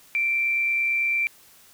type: tone with amplitude modulation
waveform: sine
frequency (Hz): 2349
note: D7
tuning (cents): 0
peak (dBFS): -19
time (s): 0.15-1.27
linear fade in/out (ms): 0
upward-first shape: sine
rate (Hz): 129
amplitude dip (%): 30
effects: white hiss -53 dBFS RMS until 1.73 s